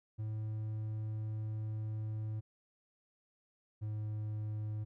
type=tone pair in turn; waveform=triangle; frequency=108.4 / 106.91 Hz; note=A2 / A2; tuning=-25 / -49 cents; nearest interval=unison; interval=24 cents; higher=first; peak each=-34 / -34 dBFS; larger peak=neither; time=0.18-2.41 / 3.81-4.85 s; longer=first; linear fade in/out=20 ms; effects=none